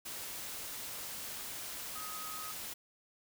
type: tone in noise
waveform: sine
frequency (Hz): 1259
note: D#6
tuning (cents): +20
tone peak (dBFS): -45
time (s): 1.95-2.52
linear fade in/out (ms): 10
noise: white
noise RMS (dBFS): -43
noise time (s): 0.05-2.74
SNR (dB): -5
effects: none